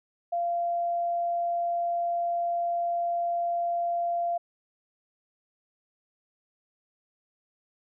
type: tone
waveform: sine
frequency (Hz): 690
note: F5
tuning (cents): -21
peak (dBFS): -25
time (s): 0.32-4.38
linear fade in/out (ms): 10
effects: none